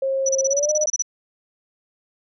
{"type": "tone with pitch glide", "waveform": "sine", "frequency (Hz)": [537, 606.3], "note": ["C5", "D#5"], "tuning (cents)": [45, -45], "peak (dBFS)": -19, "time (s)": [0.02, 0.86], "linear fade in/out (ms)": 5, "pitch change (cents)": 210, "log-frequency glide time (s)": [0.47, 0.71]}
{"type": "tone bursts", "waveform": "sine", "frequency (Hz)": 5920, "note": "F#8", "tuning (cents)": 0, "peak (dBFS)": -18, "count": 13, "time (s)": [0.26, 1.023], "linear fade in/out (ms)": 5, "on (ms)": 31, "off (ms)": 30}
{"effects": []}